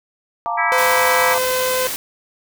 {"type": "chord", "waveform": "sine", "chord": "Bb major seventh", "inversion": "second", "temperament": "equal", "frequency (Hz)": [698.5, 880, 932.3, 1174.7], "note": ["F5", "A5", "Bb5", "D6"], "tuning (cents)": [0, 0, 0, 0], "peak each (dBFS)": [-24, -27, -24, -25], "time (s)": [0.46, 1.38], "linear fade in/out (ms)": 0}
{"type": "harmonic tone", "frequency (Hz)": 326.9, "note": "E4", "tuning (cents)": -14, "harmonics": [3, 4, 5, 6, 7], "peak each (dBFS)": [-23, -24, -23, -22, -24], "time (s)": [0.57, 1.35], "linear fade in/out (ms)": 20}
{"type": "tone", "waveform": "sawtooth", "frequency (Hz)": 511, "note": "C5", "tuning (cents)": -41, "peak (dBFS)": -14, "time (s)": [0.72, 1.87], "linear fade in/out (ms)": 0}
{"type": "noise", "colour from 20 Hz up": "white", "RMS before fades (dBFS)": -25, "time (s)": [0.78, 1.96], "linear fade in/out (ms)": 0}
{"effects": []}